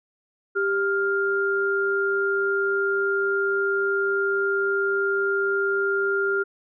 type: tone pair together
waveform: sine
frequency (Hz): 394.1 / 1402.3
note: G4 / F6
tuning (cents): +9 / +7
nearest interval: octave + minor seventh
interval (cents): 2198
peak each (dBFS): -23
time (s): 0.55-6.44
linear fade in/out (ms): 20
effects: none